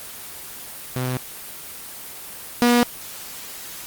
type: tone pair in turn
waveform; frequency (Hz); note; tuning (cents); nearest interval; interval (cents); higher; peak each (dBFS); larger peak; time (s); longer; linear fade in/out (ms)
sawtooth; 127.4 / 241; C3 / B3; -46 / -42; major seventh; 1104; second; -18 / -9; second; 0.96-1.17 / 2.62-2.83; neither; 0
effects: white hiss -36 dBFS RMS until 3.86 s + Opus 24 kbps